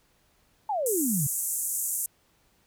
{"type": "exponential sweep", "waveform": "sine", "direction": "down", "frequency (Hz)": [897, 129.6], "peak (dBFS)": -25, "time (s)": [0.69, 1.27], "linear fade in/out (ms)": 5}
{"type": "band-pass noise", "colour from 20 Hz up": "pink", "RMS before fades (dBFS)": -30, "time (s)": [0.86, 2.06], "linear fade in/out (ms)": 2, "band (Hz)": [7100, 14000], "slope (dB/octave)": 48}
{"effects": ["pink hiss -66 dBFS RMS until 2.66 s"]}